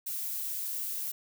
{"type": "noise", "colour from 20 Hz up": "violet", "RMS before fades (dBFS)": -35, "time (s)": [0.06, 1.12], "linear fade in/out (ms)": 10, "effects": []}